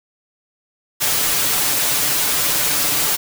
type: noise with comb filter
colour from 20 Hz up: white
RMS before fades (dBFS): -18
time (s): 1-3.17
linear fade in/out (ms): 20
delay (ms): 6.8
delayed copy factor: +0.75
effects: none